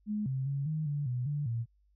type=tone with pitch steps; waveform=sine; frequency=210.5 / 132.3 / 139.2 / 155.5 / 145 / 124 / 146.1 / 116.2 Hz; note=G#3 / C3 / C#3 / D#3 / D3 / B2 / D3 / A#2; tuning=+24 / +20 / +8 / -1 / -22 / +7 / -9 / -5 cents; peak=-30 dBFS; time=0.06-1.66 s; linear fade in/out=50 ms; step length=200 ms; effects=added 50 Hz sine -65 dBFS peak until 1.95 s